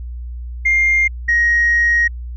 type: tone pair in turn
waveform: sine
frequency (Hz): 2113 / 1882.5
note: C7 / A#6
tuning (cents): +16 / +16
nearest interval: major second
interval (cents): 200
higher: first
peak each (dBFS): -10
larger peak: neither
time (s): 0.65-1.08 / 1.28-2.08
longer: second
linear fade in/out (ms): 10
effects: tanh soft clip ceiling -7 dBFS + added 60 Hz sine -25 dBFS peak until 2.36 s